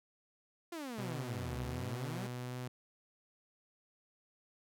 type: exponential two-way sweep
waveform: sawtooth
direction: down then up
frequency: 354.1 to 62.8 to 209.5 Hz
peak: -37 dBFS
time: 0.72-2.27 s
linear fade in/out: 5 ms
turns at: 1.61 s
type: tone with vibrato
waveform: sawtooth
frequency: 124.2 Hz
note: B2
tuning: 10 cents sharp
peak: -36 dBFS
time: 0.98-2.68 s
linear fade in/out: 5 ms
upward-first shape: triangle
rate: 1.4 Hz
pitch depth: 19 cents each way
effects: none